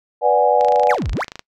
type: chord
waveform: sine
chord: G# half-diminished seventh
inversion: first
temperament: equal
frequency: 493.9 / 587.3 / 740 / 830.6 Hz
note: B4 / D5 / F#5 / G#5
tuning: 0 / 0 / 0 / 0 cents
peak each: -17 dBFS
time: 0.21-0.97 s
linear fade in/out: 50 ms
type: click train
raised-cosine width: 0.2 ms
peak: -14 dBFS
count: 22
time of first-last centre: 0.61-1.394 s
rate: 26.8 Hz
type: exponential two-way sweep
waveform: triangle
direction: down then up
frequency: 2667 to 36.95 to 2667 Hz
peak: -17 dBFS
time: 0.89-1.24 s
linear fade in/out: 10 ms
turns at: 1.11 s
effects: noise-tail reverb RT60 0.1 s tail -25 dB re dry